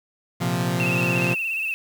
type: chord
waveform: sawtooth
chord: Bb suspended second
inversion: none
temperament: equal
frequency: 116.54 / 130.81 / 174.61 Hz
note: Bb2 / C3 / F3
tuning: 0 / 0 / 0 cents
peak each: -24 / -22 / -20 dBFS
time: 0.4-1.35 s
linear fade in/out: 20 ms
type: tone with vibrato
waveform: sine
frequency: 2648 Hz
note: E7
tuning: 7 cents sharp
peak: -23 dBFS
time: 0.8-1.74 s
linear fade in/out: 0 ms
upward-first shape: sine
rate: 17 Hz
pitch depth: 61 cents each way
effects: 7-bit